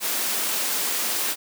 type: high-pass noise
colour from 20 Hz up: white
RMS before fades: -25 dBFS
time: 0-1.36 s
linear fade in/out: 50 ms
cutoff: 210 Hz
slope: 24 dB/octave
effects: none